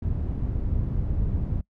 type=low-pass noise; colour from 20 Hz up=white; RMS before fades=-26 dBFS; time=0.02-1.61 s; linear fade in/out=5 ms; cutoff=100 Hz; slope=12 dB/octave; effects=noise-tail reverb RT60 0.1 s tail -23 dB re dry